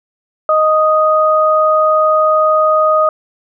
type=tone pair together; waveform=sine; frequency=622.3 / 1244.6 Hz; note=D#5 / D#6; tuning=0 / 0 cents; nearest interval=octave; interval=1200 cents; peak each=-11 dBFS; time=0.49-3.09 s; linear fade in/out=2 ms; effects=none